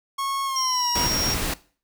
45% pulse tone with pitch glide, 1095 to 964.3 Hz, C#6 to B5, -22 to -42 cents, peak -25 dBFS, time 0.18-1.07 s, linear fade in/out 10 ms, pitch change -220 cents, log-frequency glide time 0.45-0.89 s
sine tone, 5588 Hz, F8, in tune, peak -23 dBFS, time 0.56-1.34 s, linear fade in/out 2 ms
pink noise, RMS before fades -26 dBFS, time 0.95-1.54 s, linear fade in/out 5 ms
effects noise-tail reverb RT60 0.4 s tail -19 dB re dry

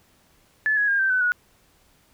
sine tone with pitch steps, 1729 / 1671.1 / 1615.1 / 1561 / 1508.7 / 1458.1 Hz, A6 / G#6 / G#6 / G6 / F#6 / F#6, -31 / +10 / -49 / -8 / +33 / -26 cents, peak -18 dBFS, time 0.66-1.32 s, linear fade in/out 0 ms, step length 110 ms, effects pink hiss -60 dBFS RMS until 2.13 s

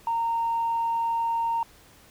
sine tone, 922 Hz, A#5, 19 cents flat, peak -22 dBFS, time 0.07-1.63 s, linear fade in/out 2 ms, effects tanh soft clip ceiling -19 dBFS + pink hiss -54 dBFS RMS until 2.1 s

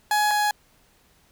30% pulse tone pair in turn, 840 / 835.8 Hz, G#5 / G#5, +19 / +11 cents, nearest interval unison, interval 8 cents, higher first, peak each -16 / -17 dBFS, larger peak first, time 0.11-0.31 / 0.31-0.51 s, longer neither, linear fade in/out 2 ms, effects pink hiss -60 dBFS RMS until 1.31 s

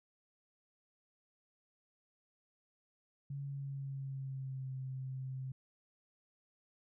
sine tone with pitch glide, 140 to 131.38 Hz, C#3 to C3, +18 to +7 cents, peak -39 dBFS, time 3.3-5.52 s, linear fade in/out 5 ms, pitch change -111 cents, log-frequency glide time 3.43-4.72 s, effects none

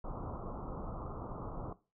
pink low-pass noise, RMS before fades -42 dBFS, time 0.04-1.73 s, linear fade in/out 5 ms, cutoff 1300 Hz, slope 96 dB/octave, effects noise-tail reverb RT60 0.3 s tail -17 dB re dry

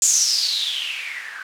violet noise with low-pass filter sweep, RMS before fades -22 dBFS, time 0.02-1.43 s, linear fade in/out 2 ms, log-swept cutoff 7300 to 1500 Hz, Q 8.6, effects none

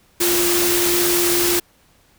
sine tone in noise, 349.2 Hz, F4, in tune, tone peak -19 dBFS, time 0.2-1.6 s, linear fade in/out 10 ms, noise white, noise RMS -19 dBFS, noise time 0.2-1.6 s, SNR -3 dB, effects pink hiss -56 dBFS RMS until 2.18 s

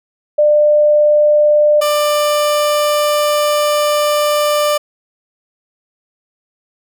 sine / 30% pulse tone pair in turn, 597 / 593.2 Hz, D5 / D5, +28 / +17 cents, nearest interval unison, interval 11 cents, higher first, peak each -7 / -9 dBFS, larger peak first, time 0.38-1.81 / 1.81-4.78 s, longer second, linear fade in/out 10 ms, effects none

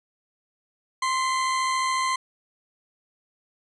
40% pulse tone pair together, 1046.5 / 2019 Hz, C6 / B6, 0 / +38 cents, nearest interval major seventh, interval 1138 cents, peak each -22 / -31 dBFS, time 1.02-2.16 s, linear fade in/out 5 ms, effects resampled to 22050 Hz + 10-bit

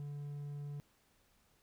triangle tone, 144.6 Hz, D3, 27 cents flat, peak -39 dBFS, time 0-0.8 s, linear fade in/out 0 ms, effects pink hiss -72 dBFS RMS until 1.62 s

